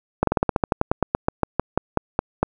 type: slowing click train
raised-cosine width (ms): 1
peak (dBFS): -3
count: 20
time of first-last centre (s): 0.23-2.43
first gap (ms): 43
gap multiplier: 1.1
effects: none